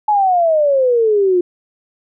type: exponential sweep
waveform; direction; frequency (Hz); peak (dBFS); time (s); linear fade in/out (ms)
sine; down; 859 to 349.2; -10; 0.08-1.41; 5
effects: none